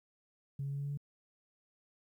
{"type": "tone with pitch steps", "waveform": "sine", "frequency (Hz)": [138.59, 139.55, 140.52, 141.5, 142.49, 143.48], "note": ["C#3", "C#3", "C#3", "C#3", "C#3", "D3"], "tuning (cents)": [0, 12, 24, 36, 48, -40], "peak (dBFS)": -34, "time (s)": [0.59, 0.974], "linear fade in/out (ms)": 5, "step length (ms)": 64, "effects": ["tanh soft clip ceiling -31 dBFS", "12-bit"]}